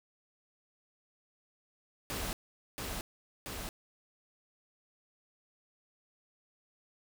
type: noise with echo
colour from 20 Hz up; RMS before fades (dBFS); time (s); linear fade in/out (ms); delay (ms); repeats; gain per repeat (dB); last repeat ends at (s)
pink; -37; 2.1-2.33; 0; 680; 2; -2; 3.69
effects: none